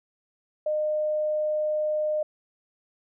sine tone, 610 Hz, D#5, 34 cents flat, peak -23 dBFS, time 0.66-2.23 s, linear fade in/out 5 ms, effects none

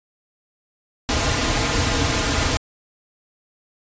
pink noise with comb filter, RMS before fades -20 dBFS, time 1.09-2.57 s, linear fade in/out 0 ms, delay 5.3 ms, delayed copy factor -0.7, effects resampled to 16000 Hz

